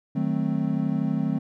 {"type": "chord", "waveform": "triangle", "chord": "D# diminished seventh", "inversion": "none", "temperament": "equal with one note detuned", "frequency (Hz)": [155.56, 187.8, 220, 261.6], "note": ["D#3", "F#3", "A3", "C4"], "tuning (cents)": [0, 26, 0, 0], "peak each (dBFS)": -26, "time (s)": [0.15, 1.39], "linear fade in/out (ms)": 10, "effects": []}